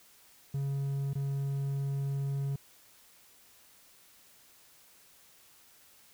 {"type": "tone with dropouts", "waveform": "triangle", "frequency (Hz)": 138.59, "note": "C#3", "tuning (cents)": 0, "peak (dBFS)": -28, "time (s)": [0.54, 2.56], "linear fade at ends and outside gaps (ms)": 5, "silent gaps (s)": [1.134, 1.153], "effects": ["white hiss -60 dBFS RMS until 6.13 s"]}